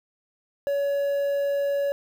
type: tone with quantisation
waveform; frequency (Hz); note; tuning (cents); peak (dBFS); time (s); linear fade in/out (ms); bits
triangle; 564; C#5; +30; -20; 0.67-1.92; 0; 8
effects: none